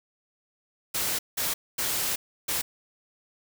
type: noise bursts at uneven times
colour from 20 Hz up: white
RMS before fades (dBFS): -28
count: 4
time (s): 0.94-1.19 / 1.37-1.54 / 1.78-2.16 / 2.48-2.62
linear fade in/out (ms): 10
effects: none